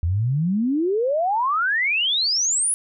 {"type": "exponential sweep", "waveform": "sine", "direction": "up", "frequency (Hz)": [79.6, 10580], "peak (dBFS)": -18, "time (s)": [0.03, 2.74], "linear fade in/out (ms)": 0, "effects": []}